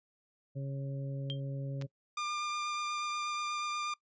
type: harmonic tone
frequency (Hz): 137.6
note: C#3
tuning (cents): -12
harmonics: 1 / 2 / 3 / 4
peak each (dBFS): -35 / -47 / -52 / -47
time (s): 0.55-1.87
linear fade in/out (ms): 20
type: tone with exponential decay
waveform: sine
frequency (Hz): 3183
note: G7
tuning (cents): +26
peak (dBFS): -32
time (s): 1.3-1.4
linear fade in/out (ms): 0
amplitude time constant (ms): 21
type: clicks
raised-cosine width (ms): 0.2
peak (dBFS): -29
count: 2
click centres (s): 1.814 / 1.822
type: tone with vibrato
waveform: sawtooth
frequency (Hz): 1200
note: D6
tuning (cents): +37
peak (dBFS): -30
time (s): 2.17-3.94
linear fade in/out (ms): 5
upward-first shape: sine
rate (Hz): 8.3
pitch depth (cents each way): 11
effects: noise-tail reverb RT60 0.1 s tail -22 dB re dry + resampled to 16000 Hz